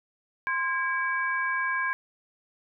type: tone cluster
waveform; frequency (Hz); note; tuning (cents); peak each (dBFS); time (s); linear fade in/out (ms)
sine; 1042 / 1631 / 2291; C6 / G#6 / D7; -7 / -32 / -44; -30 / -27 / -34; 0.47-1.93; 0
effects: none